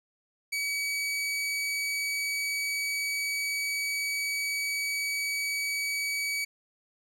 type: tone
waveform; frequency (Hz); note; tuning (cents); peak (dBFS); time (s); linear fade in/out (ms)
sawtooth; 2274; C#7; +44; -25; 0.52-6.45; 10
effects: low-pass 12000 Hz 12 dB/octave + 11-bit